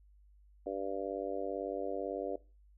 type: harmonic tone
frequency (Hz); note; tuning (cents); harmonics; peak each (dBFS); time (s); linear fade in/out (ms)
98; G2; 0; 3 / 4 / 5 / 6 / 7; -42 / -41 / -40 / -40 / -44; 0.66-2.36; 5
effects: noise-tail reverb RT60 0.3 s tail -19 dB re dry + added 50 Hz sine -59 dBFS peak until 2.77 s